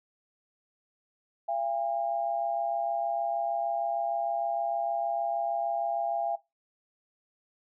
sine tone pair together, 681 / 807.5 Hz, F5 / G#5, -44 / -49 cents, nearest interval minor third, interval 295 cents, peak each -30 / -31 dBFS, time 1.48-6.36 s, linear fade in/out 10 ms, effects noise-tail reverb RT60 0.2 s tail -18 dB re dry

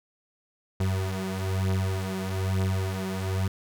35% pulse beating tone pair, 94.2 / 95.3 Hz, F#2 / G2, +32 / -48 cents, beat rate 1.1 Hz, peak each -28 / -26 dBFS, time 0.8-3.48 s, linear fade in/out 5 ms, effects none

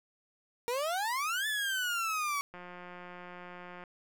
30% pulse exponential two-way sweep, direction up then down, 463.3 to 1760 to 1121 Hz, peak -28 dBFS, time 0.68-2.41 s, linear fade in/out 0 ms, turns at 1.47 s
click train, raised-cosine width 0.5 ms, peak -32 dBFS, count 232, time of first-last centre 2.54-3.838 s, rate 178 Hz
effects none

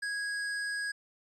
square tone, 1653 Hz, G#6, 9 cents flat, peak -33 dBFS, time 0.02-0.92 s, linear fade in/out 10 ms, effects resampled to 24000 Hz

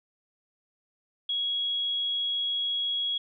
sine tone, 3322 Hz, G#7, in tune, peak -26 dBFS, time 1.29-3.18 s, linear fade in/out 5 ms, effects none

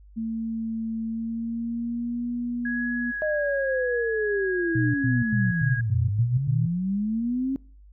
sine tone with pitch glide, 224.8 to 240.9 Hz, A3 to B3, +37 to -43 cents, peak -26 dBFS, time 0.16-3.12 s, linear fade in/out 20 ms, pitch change +120 cents, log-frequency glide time 1.05-2.3 s
sine tone with vibrato, 1661.2 Hz, G#6, in tune, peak -28 dBFS, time 2.65-5.81 s, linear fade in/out 5 ms, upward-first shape sine, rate 0.87 Hz, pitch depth 18 cents each way
sine linear two-way sweep, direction down then up, 622.3 to 85.5 to 272.7 Hz, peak -23 dBFS, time 3.22-7.56 s, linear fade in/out 0 ms, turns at 5.99 s
sine tone bursts, 120.9 Hz, B2, 36 cents flat, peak -22 dBFS, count 7, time 4.75-6.662 s, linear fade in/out 5 ms, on 190 ms, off 97 ms
effects noise-tail reverb RT60 0.4 s tail -23 dB re dry + added 50 Hz sine -47 dBFS peak until 7.92 s

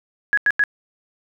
sine tone bursts, 1672 Hz, G#6, 11 cents sharp, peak -13 dBFS, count 3, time 0.33-0.638 s, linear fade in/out 0 ms, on 44 ms, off 88 ms, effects none

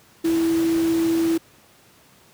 sine tone in noise, 329.6 Hz, E4, in tune, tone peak -17 dBFS, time 0.24-1.38 s, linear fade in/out 10 ms, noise pink, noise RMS -33 dBFS, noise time 0.24-1.38 s, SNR +13 dB, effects pink hiss -53 dBFS RMS until 2.33 s + high-pass 100 Hz 12 dB/octave

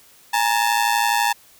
sawtooth ring-modulated tone, 881 Hz, A5, 2 cents sharp, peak -10 dBFS, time 0.33-1.33 s, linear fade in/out 10 ms, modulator 56 Hz, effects white hiss -51 dBFS RMS until 1.59 s

